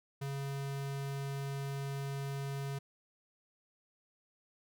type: tone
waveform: square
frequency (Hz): 138.59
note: C#3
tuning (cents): 0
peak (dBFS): -37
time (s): 0.21-2.79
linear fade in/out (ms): 10
effects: none